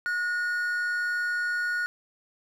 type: tone pair together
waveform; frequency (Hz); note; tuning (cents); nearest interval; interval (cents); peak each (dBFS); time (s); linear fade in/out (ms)
triangle; 1450.1 / 1827; F#6 / A#6; -35 / -35; major third; 400; -24 / -35; 0.06-1.86; 0
effects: none